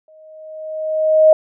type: tone with exponential growth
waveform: sine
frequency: 626 Hz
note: D#5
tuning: 10 cents sharp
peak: -4 dBFS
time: 0.08-1.33 s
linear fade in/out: 2 ms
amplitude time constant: 270 ms
effects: none